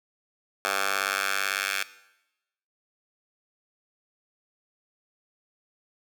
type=tone with high-pass filter sweep; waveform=10% pulse; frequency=98 Hz; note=G2; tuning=in tune; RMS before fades=-28 dBFS; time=0.65-1.83 s; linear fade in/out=0 ms; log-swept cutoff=1000 to 1900 Hz; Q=1.5; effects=noise-tail reverb RT60 0.9 s tail -17 dB re dry